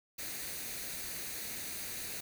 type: noise with comb filter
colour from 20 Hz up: white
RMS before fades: -41 dBFS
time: 0.18-2.21 s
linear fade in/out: 10 ms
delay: 0.47 ms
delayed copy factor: +0.5
effects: none